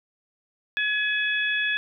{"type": "harmonic tone", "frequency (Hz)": 847, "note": "G#5", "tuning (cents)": 34, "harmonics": [2, 3, 4], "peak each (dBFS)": [-24, -28, -30], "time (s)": [0.77, 1.77], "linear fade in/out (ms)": 0, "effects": []}